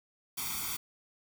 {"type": "noise with comb filter", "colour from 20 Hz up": "white", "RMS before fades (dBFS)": -36, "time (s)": [0.37, 0.77], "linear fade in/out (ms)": 10, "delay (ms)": 0.87, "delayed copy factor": 1, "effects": []}